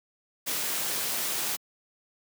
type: noise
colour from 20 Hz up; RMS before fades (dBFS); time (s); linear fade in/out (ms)
white; -30; 0.46-1.57; 20
effects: high-pass 150 Hz 12 dB/octave